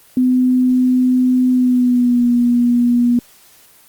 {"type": "tone with pitch glide", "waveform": "sine", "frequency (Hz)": [253.2, 241.3], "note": ["B3", "B3"], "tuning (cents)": [43, -40], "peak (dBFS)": -10, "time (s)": [0.17, 3.19], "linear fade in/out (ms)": 2, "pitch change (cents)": -83, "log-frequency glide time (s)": [1.51, 2.27], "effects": ["white hiss -47 dBFS RMS until 3.88 s", "Opus 24 kbps"]}